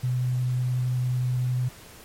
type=tone with vibrato; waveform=sine; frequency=125.7 Hz; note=B2; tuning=31 cents sharp; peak=-22 dBFS; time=0.03-1.69 s; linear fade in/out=10 ms; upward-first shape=triangle; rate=11 Hz; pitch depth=8 cents each way; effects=pink hiss -47 dBFS RMS until 2.04 s + MP3 64 kbps